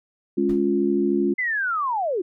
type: chord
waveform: sine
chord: Db major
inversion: second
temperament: equal with one note detuned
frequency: 207.7 / 277.2 / 350.6 Hz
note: Ab3 / Db4 / F4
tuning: 0 / 0 / +7 cents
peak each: -24 / -23 / -21 dBFS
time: 0.37-1.34 s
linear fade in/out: 10 ms
type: noise with exponential decay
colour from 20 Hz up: brown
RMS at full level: -33 dBFS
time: 0.49-0.68 s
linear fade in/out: 5 ms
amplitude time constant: 41 ms
type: linear sweep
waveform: sine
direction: down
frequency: 2072 to 329.6 Hz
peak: -21 dBFS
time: 1.38-2.22 s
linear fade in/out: 10 ms
effects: none